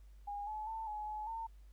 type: tone with pitch steps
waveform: sine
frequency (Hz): 816 / 857 / 890 / 846 / 852 / 905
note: G#5 / A5 / A5 / G#5 / G#5 / A5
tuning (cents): -31 / -46 / +20 / +32 / +44 / +48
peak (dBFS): -39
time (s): 0.27-1.47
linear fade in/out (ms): 10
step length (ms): 200
effects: added 50 Hz sine -54 dBFS peak until 1.72 s + pink hiss -75 dBFS RMS until 1.72 s